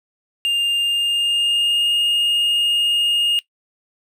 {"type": "tone with pitch glide", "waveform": "triangle", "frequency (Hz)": [2805, 2843], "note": ["F7", "F7"], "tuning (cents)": [7, 30], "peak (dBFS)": -14, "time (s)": [0.45, 3.39], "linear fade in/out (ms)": 0, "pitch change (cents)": 23, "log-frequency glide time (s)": [0.79, 1.93], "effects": ["noise-tail reverb RT60 0.1 s tail -18 dB re dry"]}